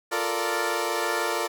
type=chord; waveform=15% pulse; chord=Bb major seventh; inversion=second; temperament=equal; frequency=349.2 / 440 / 466.2 / 587.3 Hz; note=F4 / A4 / Bb4 / D5; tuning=0 / 0 / 0 / 0 cents; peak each=-24 dBFS; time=0.11-1.48 s; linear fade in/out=20 ms; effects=none